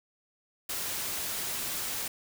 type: noise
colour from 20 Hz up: white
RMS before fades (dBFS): -34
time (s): 0.69-2.08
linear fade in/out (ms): 5
effects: none